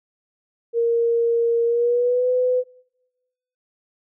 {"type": "tone with pitch glide", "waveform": "sine", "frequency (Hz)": [466.2, 502.6], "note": ["A#4", "B4"], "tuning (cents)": [0, 30], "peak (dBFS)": -16, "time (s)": [0.73, 2.64], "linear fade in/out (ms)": 50, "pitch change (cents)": 130, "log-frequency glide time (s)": [1.65, 2.29], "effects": ["noise-tail reverb RT60 1.0 s tail -24 dB re dry"]}